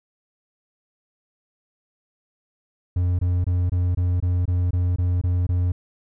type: tone bursts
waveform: triangle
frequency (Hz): 89.1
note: F2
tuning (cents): +35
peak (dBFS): -16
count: 11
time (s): 2.96-5.72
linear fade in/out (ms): 5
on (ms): 230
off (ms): 23
effects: none